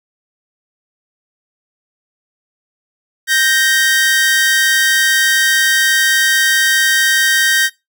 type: tone pair together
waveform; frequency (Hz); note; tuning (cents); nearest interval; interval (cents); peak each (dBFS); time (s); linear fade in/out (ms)
sawtooth; 1568 / 1864.7; G6 / A#6; 0 / 0; minor third; 300; -10; 3.27-7.7; 50
effects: noise-tail reverb RT60 0.2 s tail -20 dB re dry